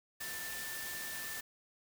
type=tone in noise; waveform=sine; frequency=1774 Hz; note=A6; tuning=14 cents sharp; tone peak=-44 dBFS; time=0.2-1.41 s; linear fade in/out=10 ms; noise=white; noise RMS=-43 dBFS; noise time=0.2-1.41 s; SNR=-4 dB; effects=none